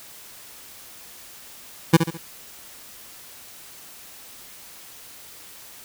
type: tone with echo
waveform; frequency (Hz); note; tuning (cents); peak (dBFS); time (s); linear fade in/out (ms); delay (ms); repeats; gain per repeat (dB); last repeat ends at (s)
25% pulse; 164.81; E3; 0; -5; 1.93-1.97; 10; 69; 3; -8; 2.177
effects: white hiss -44 dBFS RMS until 5.84 s